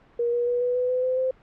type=tone with pitch steps; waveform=sine; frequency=474.3 / 480.4 / 486.5 / 492.7 / 499 / 505.4 / 511.9 / 518.4 Hz; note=A#4 / B4 / B4 / B4 / B4 / B4 / C5 / C5; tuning=+30 / -48 / -26 / -4 / +18 / +40 / -38 / -16 cents; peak=-21 dBFS; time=0.19-1.31 s; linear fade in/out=5 ms; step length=140 ms; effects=pink hiss -56 dBFS RMS until 1.42 s + low-pass 2000 Hz 12 dB/octave